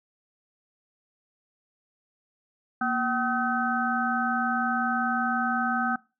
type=harmonic tone with a mistuned harmonic; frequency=254.5 Hz; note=C4; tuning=48 cents flat; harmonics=1 / 3 / 5 / 6; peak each=-29 / -29 / -29 / -29 dBFS; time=2.81-5.96 s; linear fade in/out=5 ms; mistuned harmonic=1; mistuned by=-130 cents; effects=noise-tail reverb RT60 0.3 s tail -22 dB re dry